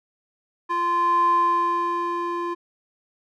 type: tone with band-pass filter sweep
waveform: square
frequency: 346 Hz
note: F4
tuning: 16 cents flat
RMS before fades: -22 dBFS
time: 0.69-2.55 s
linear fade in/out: 20 ms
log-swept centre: 1200 to 760 Hz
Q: 6.3
effects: none